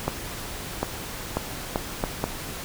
accelerating click train, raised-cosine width 1 ms, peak -9 dBFS, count 6, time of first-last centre 0.08-2.24 s, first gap 750 ms, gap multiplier 0.72, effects pink hiss -35 dBFS RMS until 2.64 s

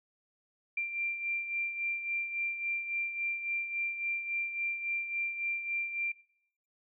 sine beating tone pair, 2368 / 2371.6 Hz, D7 / D7, +14 / +16 cents, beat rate 3.6 Hz, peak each -32 / -39 dBFS, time 0.77-6.12 s, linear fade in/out 5 ms, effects noise-tail reverb RT60 0.7 s tail -22 dB re dry

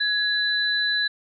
sine tone pair together, 1679 / 3993 Hz, G#6 / B7, +18 / +18 cents, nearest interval octave + minor third, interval 1500 cents, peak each -23 dBFS, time 0-1.08 s, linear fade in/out 10 ms, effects none

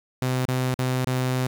sawtooth tone with dropouts, 128.2 Hz, C3, 35 cents flat, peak -18 dBFS, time 0.22-1.47 s, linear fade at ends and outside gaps 2 ms, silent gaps 0.455-0.483 / 0.743-0.789 / 1.047-1.07 s, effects 8-bit

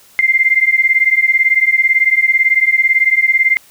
sine beating tone pair, 2086 / 2104 Hz, C7 / C7, -6 / +9 cents, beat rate 18 Hz, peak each -12 dBFS, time 0.19-3.57 s, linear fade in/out 0 ms, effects white hiss -46 dBFS RMS until 3.7 s

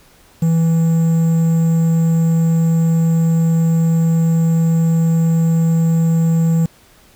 triangle tone with quantisation, 164.3 Hz, E3, 5 cents flat, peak -9 dBFS, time 0.42-6.66 s, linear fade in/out 5 ms, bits 6, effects pink hiss -49 dBFS RMS until 7.15 s

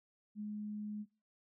sine tone, 210 Hz, G#3, 19 cents sharp, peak -39 dBFS, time 0.35-1.06 s, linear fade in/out 50 ms, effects noise-tail reverb RT60 0.4 s tail -24 dB re dry

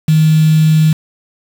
sine tone with quantisation, 156.8 Hz, D#3, 14 cents sharp, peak -6 dBFS, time 0.08-0.93 s, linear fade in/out 5 ms, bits 4, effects none

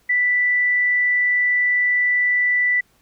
sine tone, 1975.5 Hz, B6, in tune, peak -15 dBFS, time 0.09-2.81 s, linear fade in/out 10 ms, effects pink hiss -60 dBFS RMS until 3.01 s

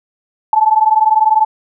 sine tone pair together, 859.9 / 880 Hz, A5 / A5, -40 / 0 cents, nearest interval unison, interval 40 cents, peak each -11 dBFS, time 0.53-1.45 s, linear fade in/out 2 ms, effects none

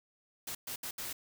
white noise bursts at uneven times, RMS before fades -40 dBFS, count 4, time 0.47-0.55 / 0.67-0.76 / 0.83-0.91 / 0.98-1.13 s, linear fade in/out 5 ms, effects none

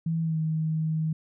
sine tone with pitch glide, 163.6 to 158.12 Hz, E3 to D#3, -13 to +28 cents, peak -24 dBFS, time 0.06-1.13 s, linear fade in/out 5 ms, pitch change -59 cents, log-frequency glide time 0.22-0.38 s, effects none

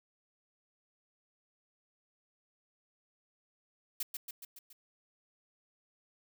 blue noise with echo, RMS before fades -35 dBFS, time 4-4.03 s, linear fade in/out 5 ms, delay 140 ms, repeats 5, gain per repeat -4 dB, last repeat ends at 4.73 s, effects none

